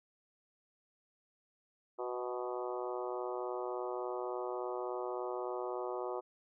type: harmonic tone with a mistuned harmonic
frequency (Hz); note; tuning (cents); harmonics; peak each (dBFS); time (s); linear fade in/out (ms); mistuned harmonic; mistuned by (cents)
123.47; B2; 0; 3 / 4 / 5 / 6 / 7 / 8 / 9 / 10; -40 / -42 / -44 / -46 / -47 / -48 / -49 / -50; 1.98-6.21; 20; 5; +20
effects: none